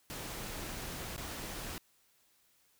pink noise with dropouts, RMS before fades -42 dBFS, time 0.1-1.78 s, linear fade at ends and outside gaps 0 ms, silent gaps 1.164-1.179 s, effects white hiss -70 dBFS RMS until 2.79 s

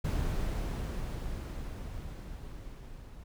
brown noise with level ramp, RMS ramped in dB -30 to -48 dBFS, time 0.04-3.24 s, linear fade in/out 10 ms, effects none

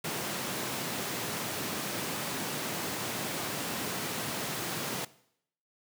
pink high-pass noise, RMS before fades -35 dBFS, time 0.04-5.05 s, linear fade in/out 5 ms, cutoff 130 Hz, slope 24 dB/octave, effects noise-tail reverb RT60 0.7 s tail -19 dB re dry

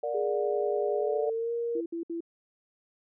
sine chord, Bb augmented, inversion none, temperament equal with one note detuned, 466.2 / 587.3 / 724.8 Hz, Bb4 / D5 / F#5, 0 / 0 / -36 cents, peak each -33 / -31 / -36 dBFS, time 0.03-1.3 s, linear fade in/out 5 ms
sine tone with pitch glide, 415.3 to 468.9 Hz, G#4 to A#4, 0 to +10 cents, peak -28 dBFS, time 0.14-1.81 s, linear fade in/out 10 ms, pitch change +210 cents, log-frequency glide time 0.93-1.52 s
sine tone bursts, 335.5 Hz, E4, 31 cents sharp, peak -31 dBFS, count 3, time 1.75-2.206 s, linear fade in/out 5 ms, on 110 ms, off 63 ms
effects none

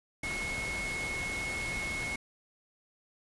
sine tone in noise, 2183 Hz, C#7, 27 cents flat, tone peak -34 dBFS, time 0.23-2.16 s, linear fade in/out 5 ms, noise pink, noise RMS -39 dBFS, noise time 0.23-2.16 s, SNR +2 dB, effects resampled to 24000 Hz

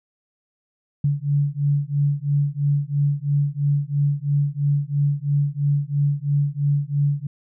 sine beating tone pair, 142 / 145 Hz, C#3 / D3, +42 / -22 cents, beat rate 3 Hz, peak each -21 / -21 dBFS, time 1.04-7.27 s, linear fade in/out 5 ms, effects none

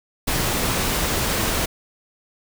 pink noise, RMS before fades -22 dBFS, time 0.27-1.66 s, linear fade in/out 10 ms, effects none

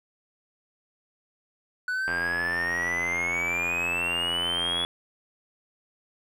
triangle exponential sweep, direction up, 1480 to 3400 Hz, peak -24 dBFS, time 1.88-4.85 s, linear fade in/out 2 ms
click train, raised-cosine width 0.5 ms, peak -17 dBFS, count 240, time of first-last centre 2.08-4.849 s, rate 86.3 Hz
effects none

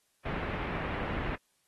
pink low-pass noise, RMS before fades -35 dBFS, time 0.25-1.36 s, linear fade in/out 10 ms, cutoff 2500 Hz, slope 24 dB/octave, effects white hiss -73 dBFS RMS until 1.67 s + AAC 32 kbps

